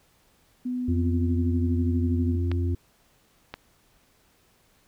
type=tone; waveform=sine; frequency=249.6 Hz; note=B3; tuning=19 cents sharp; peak=-26 dBFS; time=0.65-2.36 s; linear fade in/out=10 ms
type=harmonic tone; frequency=87.31 Hz; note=F2; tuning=in tune; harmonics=1 / 3 / 4; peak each=-23 / -33 / -35 dBFS; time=0.88-2.75 s; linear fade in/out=5 ms
type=clicks; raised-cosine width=0.3 ms; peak=-18 dBFS; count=2; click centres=2.516 / 3.54 s
effects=pink hiss -63 dBFS RMS until 4.87 s